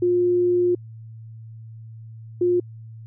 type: tone pair in turn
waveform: sine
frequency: 354.9 / 354.9 Hz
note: F4 / F4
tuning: +28 / +28 cents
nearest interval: unison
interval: 0 cents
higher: neither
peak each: -16 dBFS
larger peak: neither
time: 0.02-0.75 / 2.41-2.6 s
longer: first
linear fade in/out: 5 ms
effects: added 112 Hz sine -37 dBFS peak until 3.06 s